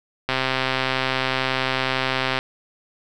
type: click train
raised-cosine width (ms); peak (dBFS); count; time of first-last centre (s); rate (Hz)
0.3; -5; 276; 0.29-2.389; 131
effects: none